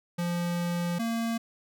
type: tone pair in turn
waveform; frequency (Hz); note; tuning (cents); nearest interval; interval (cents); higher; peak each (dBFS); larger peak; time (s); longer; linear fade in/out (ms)
square; 173.5 / 229.4; F3 / A#3; -11 / -28; perfect fourth; 483; second; -28; neither; 0.18-0.99 / 0.99-1.38; first; 10
effects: none